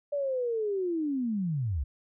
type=linear sweep; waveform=sine; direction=down; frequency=585 to 59.7 Hz; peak=-27 dBFS; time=0.12-1.84 s; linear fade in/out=10 ms; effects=none